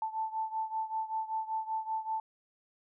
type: beating tone pair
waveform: sine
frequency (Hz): 880 / 885.2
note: A5 / A5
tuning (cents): 0 / +10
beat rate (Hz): 5.2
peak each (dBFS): -34 / -37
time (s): 0.02-2.2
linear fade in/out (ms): 2
effects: none